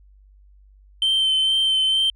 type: tone with vibrato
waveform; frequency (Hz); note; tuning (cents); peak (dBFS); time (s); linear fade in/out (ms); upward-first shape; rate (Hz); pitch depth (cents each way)
sine; 3100; G7; -20; -14; 1.02-2.1; 2; sine; 2.2; 17
effects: tanh soft clip ceiling -15 dBFS + added 49 Hz sine -48 dBFS peak until 2.15 s